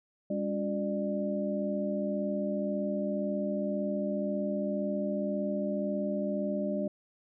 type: tone cluster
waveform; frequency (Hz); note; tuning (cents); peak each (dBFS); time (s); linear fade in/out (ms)
sine; 201.4 / 283.3 / 358.3 / 597; G3 / C#4 / F4 / D5; +47 / +38 / +44 / +28; -32 / -37 / -40 / -33; 0.3-6.88; 5
effects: none